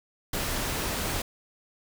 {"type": "noise", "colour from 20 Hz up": "pink", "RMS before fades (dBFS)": -30, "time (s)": [0.33, 1.22], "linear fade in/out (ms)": 5, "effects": []}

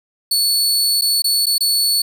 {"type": "tone with dropouts", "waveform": "sawtooth", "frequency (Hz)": 4434, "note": "C#8", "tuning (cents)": 0, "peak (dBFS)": -11, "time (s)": [0.31, 2.02], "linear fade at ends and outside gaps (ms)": 5, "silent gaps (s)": [[1.012, 1.019], [1.221, 1.242], [1.458, 1.466], [1.582, 1.606]], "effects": []}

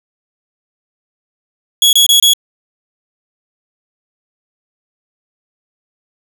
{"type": "tone bursts", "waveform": "sawtooth", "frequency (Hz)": 3347, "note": "G#7", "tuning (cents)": 13, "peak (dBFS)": -3, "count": 4, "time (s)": [1.82, 2.335], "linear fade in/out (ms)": 2, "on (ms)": 110, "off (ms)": 25, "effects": []}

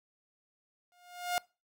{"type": "tone with exponential growth", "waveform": "sawtooth", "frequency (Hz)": 711, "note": "F5", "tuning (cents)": 31, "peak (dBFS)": -23, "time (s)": [0.92, 1.38], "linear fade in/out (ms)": 0, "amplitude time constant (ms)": 98, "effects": ["noise-tail reverb RT60 0.3 s tail -24 dB re dry"]}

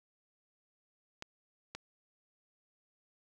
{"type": "clicks", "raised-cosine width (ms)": 0.2, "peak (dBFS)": -24, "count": 2, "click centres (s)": [1.224, 1.75], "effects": ["11-bit"]}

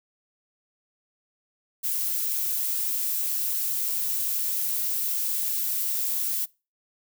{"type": "noise", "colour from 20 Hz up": "violet", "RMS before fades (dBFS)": -27, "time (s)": [1.83, 6.46], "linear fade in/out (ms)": 20, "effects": ["noise-tail reverb RT60 0.3 s tail -24 dB re dry"]}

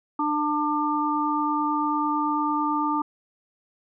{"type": "harmonic tone", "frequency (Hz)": 298.5, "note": "D4", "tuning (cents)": 28, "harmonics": [1, 3, 4], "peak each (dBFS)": [-26, -26, -26], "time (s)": [0.19, 3.02], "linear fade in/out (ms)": 5, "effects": []}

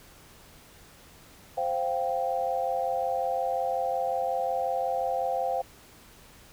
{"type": "chord", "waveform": "sine", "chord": "C suspended fourth", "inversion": "none", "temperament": "equal", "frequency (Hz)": [523.3, 698.5, 784], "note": ["C5", "F5", "G5"], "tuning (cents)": [0, 0, 0], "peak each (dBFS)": -30, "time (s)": [1.57, 5.62], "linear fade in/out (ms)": 10, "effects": ["pink hiss -53 dBFS RMS until 6.52 s"]}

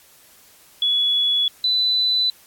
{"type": "tone pair in turn", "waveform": "sine", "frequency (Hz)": [3391, 3995], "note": ["G#7", "B7"], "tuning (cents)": [35, 19], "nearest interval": "minor third", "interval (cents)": 284, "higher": "second", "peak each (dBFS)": -16, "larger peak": "neither", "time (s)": [[0.82, 1.48], [1.64, 2.3]], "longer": "neither", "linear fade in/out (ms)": 2, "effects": ["white hiss -51 dBFS RMS until 2.46 s", "AAC 64 kbps"]}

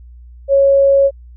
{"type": "tone", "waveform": "sine", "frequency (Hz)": 552, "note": "C#5", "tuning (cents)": -7, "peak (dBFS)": -7, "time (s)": [0.48, 1.11], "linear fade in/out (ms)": 50, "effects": ["added 60 Hz sine -35 dBFS peak until 1.36 s"]}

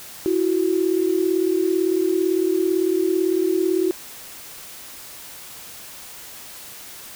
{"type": "tone pair together", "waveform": "sine", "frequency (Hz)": [332.9, 370.8], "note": ["E4", "F#4"], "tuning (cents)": [17, 4], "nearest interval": "major second", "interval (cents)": 187, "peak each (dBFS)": [-21, -19], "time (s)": [0.26, 3.91], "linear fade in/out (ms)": 0, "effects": ["white hiss -39 dBFS RMS until 7.15 s"]}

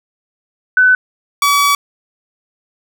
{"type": "tone pair in turn", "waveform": ["sine", "sawtooth"], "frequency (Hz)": [1505, 1141.2], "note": ["F#6", "C#6"], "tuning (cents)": [29, 50], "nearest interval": "perfect fourth", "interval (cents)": 479, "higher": "first", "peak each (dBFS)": -6, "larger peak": "neither", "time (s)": [[0.77, 0.95], [1.42, 1.75]], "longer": "second", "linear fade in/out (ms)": 2, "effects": []}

